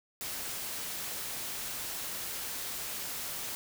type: noise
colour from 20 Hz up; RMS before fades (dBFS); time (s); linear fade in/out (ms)
white; -38; 0.21-3.55; 0
effects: none